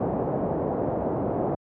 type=low-pass noise; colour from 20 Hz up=white; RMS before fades=-26 dBFS; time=0-1.55 s; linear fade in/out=5 ms; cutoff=690 Hz; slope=24 dB/octave; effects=high-pass 100 Hz 12 dB/octave